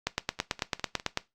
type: two click trains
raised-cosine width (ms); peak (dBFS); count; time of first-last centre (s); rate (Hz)
0.2; -22 / -9; 4 / 11; 0.39-0.999 / 0.07-1.174; 4.93 / 9.06
effects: noise-tail reverb RT60 0.2 s tail -18 dB re dry + Opus 48 kbps